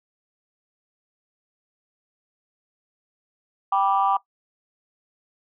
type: chord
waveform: sine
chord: G major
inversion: none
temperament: just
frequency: 784 / 980 / 1176 Hz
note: G5 / B5 / D6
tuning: 0 / -14 / +2 cents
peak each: -20 / -24 / -22 dBFS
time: 3.72-4.17 s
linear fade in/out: 5 ms
effects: noise-tail reverb RT60 0.1 s tail -17 dB re dry + tanh soft clip ceiling -9 dBFS